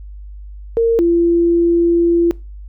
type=tone pair in turn; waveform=sine; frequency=459.6 / 340.8 Hz; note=A#4 / F4; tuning=-25 / -42 cents; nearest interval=perfect fourth; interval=517 cents; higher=first; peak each=-10 dBFS; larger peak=neither; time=0.77-0.99 / 0.99-2.31 s; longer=second; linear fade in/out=0 ms; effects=noise-tail reverb RT60 0.3 s tail -23 dB re dry + added 50 Hz sine -30 dBFS peak until 2.68 s